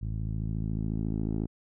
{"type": "tone with low-pass filter sweep", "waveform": "10% pulse", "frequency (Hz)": 54, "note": "A1", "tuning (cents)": -32, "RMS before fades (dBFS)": -31, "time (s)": [0.01, 1.47], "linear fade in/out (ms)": 20, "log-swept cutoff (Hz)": [110, 360], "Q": 1.1, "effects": []}